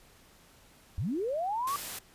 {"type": "linear sweep", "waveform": "sine", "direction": "up", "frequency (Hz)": [69.3, 1173], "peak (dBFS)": -29, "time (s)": [0.98, 1.76], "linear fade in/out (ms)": 0}
{"type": "noise", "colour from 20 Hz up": "white", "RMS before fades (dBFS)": -39, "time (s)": [1.67, 1.99], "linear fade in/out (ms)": 5}
{"effects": ["pink hiss -59 dBFS RMS until 2.14 s", "resampled to 32000 Hz"]}